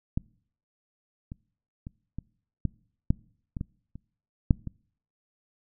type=clicks; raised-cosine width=5 ms; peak=-14 / -25 / -25 / -22 / -14 / -9 / -21 / -19 / -29 / -6 / -22 dBFS; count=11; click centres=0.175 / 1.319 / 1.869 / 2.186 / 2.653 / 3.105 / 3.568 / 3.611 / 3.956 / 4.508 / 4.673 s; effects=noise-tail reverb RT60 0.6 s tail -25 dB re dry